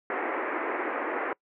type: band-pass noise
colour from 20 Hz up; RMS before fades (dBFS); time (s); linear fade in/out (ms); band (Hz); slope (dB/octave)
pink; -31; 0.1-1.33; 2; 290 to 2200; 48
effects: noise-tail reverb RT60 0.1 s tail -25 dB re dry